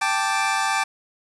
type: chord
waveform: 25% pulse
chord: G suspended second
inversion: none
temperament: equal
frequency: 784 / 880 / 1174.7 Hz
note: G5 / A5 / D6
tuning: 0 / 0 / 0 cents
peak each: -21 dBFS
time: 0.01-0.84 s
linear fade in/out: 10 ms
effects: resampled to 24000 Hz + 7-bit